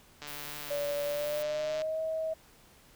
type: click train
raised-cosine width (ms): 0.2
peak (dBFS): -25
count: 236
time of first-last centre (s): 0.22-1.819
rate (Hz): 147
type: noise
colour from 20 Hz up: violet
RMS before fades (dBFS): -44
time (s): 0.27-1.43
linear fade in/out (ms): 10
type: tone with pitch glide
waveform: sine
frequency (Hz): 576 to 639.1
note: D5 to D#5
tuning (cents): -34 to +46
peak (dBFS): -30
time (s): 0.7-2.34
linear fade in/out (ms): 10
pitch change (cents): +180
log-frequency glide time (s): 1.03-2
effects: pink hiss -59 dBFS RMS until 2.95 s